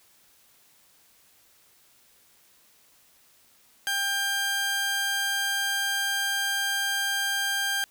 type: tone pair together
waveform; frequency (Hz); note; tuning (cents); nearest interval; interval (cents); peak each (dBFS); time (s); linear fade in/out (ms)
sawtooth; 796 / 1592; G5 / G6; +26 / +26; octave; 1200; -32 / -21; 3.87-7.84; 0
effects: white hiss -60 dBFS RMS until 7.9 s